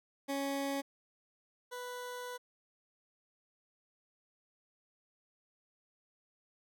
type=tone pair in turn; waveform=20% pulse; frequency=277.2 / 493.9 Hz; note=C#4 / B4; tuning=0 / 0 cents; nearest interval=minor seventh; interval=1000 cents; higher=second; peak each=-29 / -36 dBFS; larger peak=first; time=0.28-0.82 / 1.71-2.38 s; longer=second; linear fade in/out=20 ms; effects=none